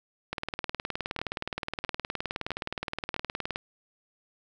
two click trains, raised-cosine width 0.3 ms, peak -15 / -16 dBFS, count 63 / 4, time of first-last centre 0.33-3.559 / 1.19-3.164 s, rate 19.2 / 1.52 Hz, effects none

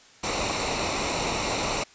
pink noise with comb filter, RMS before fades -27 dBFS, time 0.23-1.84 s, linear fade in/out 10 ms, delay 0.61 ms, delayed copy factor -0.6, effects white hiss -53 dBFS RMS until 1.94 s + resampled to 16000 Hz

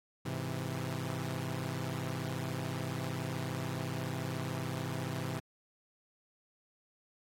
sawtooth chord, Ab augmented, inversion none, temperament equal, 103.83 / 130.81 / 164.81 Hz, Ab2 / C3 / E3, 0 / 0 / 0 cents, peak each -38 / -34 / -36 dBFS, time 0.25-5.4 s, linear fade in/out 10 ms, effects AAC 48 kbps

